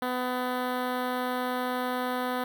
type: tone with notch filter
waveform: 10% pulse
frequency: 250.9 Hz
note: B3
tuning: 28 cents sharp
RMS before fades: -30 dBFS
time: 0.02-2.44 s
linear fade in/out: 2 ms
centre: 6700 Hz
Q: 0.54
effects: none

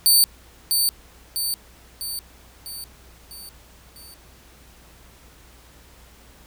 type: tone with echo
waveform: 15% pulse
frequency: 4567 Hz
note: D8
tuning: 49 cents flat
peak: -6 dBFS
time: 0.06-0.24 s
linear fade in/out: 0 ms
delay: 650 ms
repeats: 6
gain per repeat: -5 dB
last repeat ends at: 4.14 s
effects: added 60 Hz sine -51 dBFS peak until 6.46 s + pink hiss -51 dBFS RMS until 6.46 s

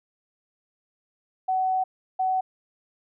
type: tone bursts at uneven times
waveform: sine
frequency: 751 Hz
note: F#5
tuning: 26 cents sharp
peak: -21 dBFS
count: 2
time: 1.48-1.84 / 2.19-2.41 s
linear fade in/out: 10 ms
effects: none

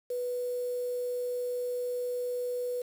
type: tone with quantisation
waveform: sine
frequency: 492.4 Hz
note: B4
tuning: 5 cents flat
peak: -30 dBFS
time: 0.1-2.82 s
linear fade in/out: 5 ms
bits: 8
effects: none

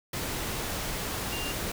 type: tone in noise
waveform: sine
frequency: 2794 Hz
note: F7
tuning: in tune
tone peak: -36 dBFS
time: 1.32-1.52 s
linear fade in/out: 5 ms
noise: pink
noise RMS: -33 dBFS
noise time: 0.13-1.72 s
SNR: -6 dB
effects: none

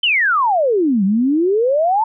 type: exponential two-way sweep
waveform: sine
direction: down then up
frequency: 3137 to 186.1 to 912 Hz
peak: -12 dBFS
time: 0.03-2.04 s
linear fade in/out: 5 ms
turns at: 1.04 s
effects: none

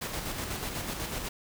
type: noise with tremolo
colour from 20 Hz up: pink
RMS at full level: -34 dBFS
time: 0.01-1.29 s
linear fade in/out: 10 ms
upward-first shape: square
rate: 8.1 Hz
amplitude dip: 35%
effects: none

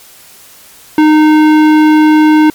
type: tone with tanh clipping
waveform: sine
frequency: 307.5 Hz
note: D#4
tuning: 20 cents flat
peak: -5 dBFS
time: 0.98-2.5 s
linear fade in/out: 2 ms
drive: 17 dB
effects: white hiss -38 dBFS RMS until 2.54 s + MP3 96 kbps

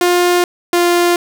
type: tone pair in turn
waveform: sawtooth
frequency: 354 / 348.9 Hz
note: F4 / F4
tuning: +23 / -2 cents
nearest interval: unison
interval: 25 cents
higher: first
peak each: -6 dBFS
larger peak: neither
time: 0.01-0.44 / 0.73-1.16 s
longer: neither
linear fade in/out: 2 ms
effects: none

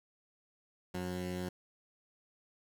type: tone pair together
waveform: 15% pulse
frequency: 90.51 / 180.8 Hz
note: F#2 / F#3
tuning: -38 / -40 cents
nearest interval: octave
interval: 1198 cents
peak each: -34 / -35 dBFS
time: 0.94-1.49 s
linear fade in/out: 5 ms
effects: none

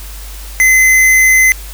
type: tone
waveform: square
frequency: 2046 Hz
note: C7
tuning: 39 cents flat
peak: -6 dBFS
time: 0.6-1.52 s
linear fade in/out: 0 ms
effects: added 50 Hz sine -26 dBFS peak until 1.73 s + white hiss -33 dBFS RMS until 1.73 s

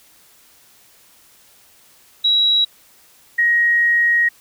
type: tone pair in turn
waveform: sine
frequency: 3878 / 1886 Hz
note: B7 / A#6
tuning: -32 / +20 cents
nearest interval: octave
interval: 1248 cents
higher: first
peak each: -12 dBFS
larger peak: neither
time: 2.24-2.65 / 3.38-4.29 s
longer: second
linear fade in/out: 10 ms
effects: white hiss -51 dBFS RMS until 4.4 s

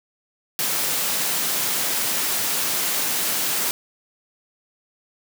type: high-pass noise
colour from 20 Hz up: white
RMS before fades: -23 dBFS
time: 0.59-3.71 s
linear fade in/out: 0 ms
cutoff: 130 Hz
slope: 24 dB/octave
effects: none

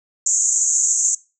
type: band-pass noise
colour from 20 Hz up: pink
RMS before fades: -18 dBFS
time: 0.26-1.15 s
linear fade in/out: 5 ms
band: 6500 to 7500 Hz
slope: 96 dB/octave
effects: noise-tail reverb RT60 0.3 s tail -21 dB re dry

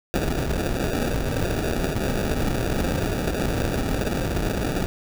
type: noise with sample-and-hold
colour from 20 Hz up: pink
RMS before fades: -24 dBFS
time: 0.14-4.86 s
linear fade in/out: 0 ms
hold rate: 1050 Hz
effects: none

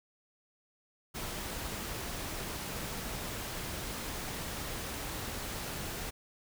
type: noise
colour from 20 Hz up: pink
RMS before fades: -39 dBFS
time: 1.14-6.11 s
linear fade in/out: 20 ms
effects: none

